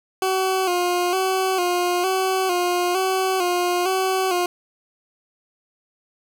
20% pulse tone with vibrato, 366.3 Hz, F#4, 17 cents flat, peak -14 dBFS, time 0.22-4.46 s, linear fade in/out 2 ms, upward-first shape square, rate 1.1 Hz, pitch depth 54 cents each way, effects none

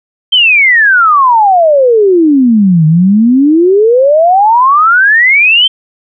sine exponential two-way sweep, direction down then up, 3166 to 152.5 to 3166 Hz, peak -3 dBFS, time 0.32-5.68 s, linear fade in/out 10 ms, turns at 2.86 s, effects none

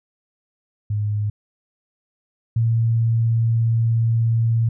sine tone pair in turn, 104.7 / 114.6 Hz, G#2 / A#2, +15 / -29 cents, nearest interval major second, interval 156 cents, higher second, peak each -19 / -15 dBFS, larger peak second, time 0.9-1.3 / 2.56-4.69 s, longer second, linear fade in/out 5 ms, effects none

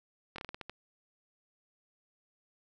slowing click train, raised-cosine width 0.3 ms, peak -25 dBFS, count 8, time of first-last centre 0.36-0.696 s, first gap 23 ms, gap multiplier 1.24, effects none

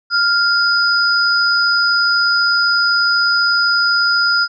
sine tone pair together, 1396.9 / 4978 Hz, F6 / D#8, 0 / 0 cents, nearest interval octave + minor seventh, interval 2200 cents, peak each -13 / -16 dBFS, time 0.1-4.48 s, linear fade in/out 50 ms, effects none

